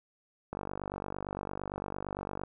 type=click train; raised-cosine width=1 ms; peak=-22 dBFS; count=94; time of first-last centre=0.53-2.436 s; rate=48.8 Hz; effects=none